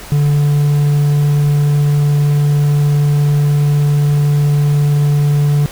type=tone; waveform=triangle; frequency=145.6 Hz; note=D3; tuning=15 cents flat; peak=-7 dBFS; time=0.12-5.66 s; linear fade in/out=0 ms; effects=pink hiss -32 dBFS RMS until 5.71 s